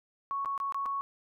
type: tone with dropouts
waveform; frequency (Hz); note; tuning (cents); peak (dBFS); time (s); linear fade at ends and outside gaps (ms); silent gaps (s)
sine; 1108.7; C#6; 0; -30; 0.31-1.01; 0; 0.448-0.458 / 0.578-0.601 / 0.723-0.745 / 0.857-0.861
effects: none